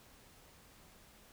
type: silence
effects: pink hiss -61 dBFS RMS until 1.32 s